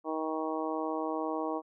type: harmonic tone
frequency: 158 Hz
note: D#3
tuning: 27 cents sharp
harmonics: 2 / 3 / 4 / 5 / 6 / 7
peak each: -35 / -37 / -38 / -39 / -40 / -40 dBFS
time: 0.04-1.62 s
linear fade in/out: 50 ms
effects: none